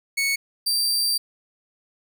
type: tone pair in turn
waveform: sawtooth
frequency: 2215 / 4693 Hz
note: C#7 / D8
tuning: -2 / -2 cents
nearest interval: octave + minor second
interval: 1300 cents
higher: second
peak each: -17 dBFS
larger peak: neither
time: 0.17-0.36 / 0.66-1.18 s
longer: second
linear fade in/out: 10 ms
effects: none